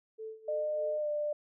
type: tone with tremolo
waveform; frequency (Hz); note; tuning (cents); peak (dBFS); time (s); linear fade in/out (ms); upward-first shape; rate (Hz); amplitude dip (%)
sine; 440; A4; 0; -38; 0.18-0.99; 20; sine; 3.3; 85
type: tone with pitch glide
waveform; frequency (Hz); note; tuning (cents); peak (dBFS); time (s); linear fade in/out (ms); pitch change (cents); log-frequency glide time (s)
sine; 606 to 594.6; D#5 to D5; -46 to +21; -30; 0.48-1.33; 5; -33; 0.99-1.09
effects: none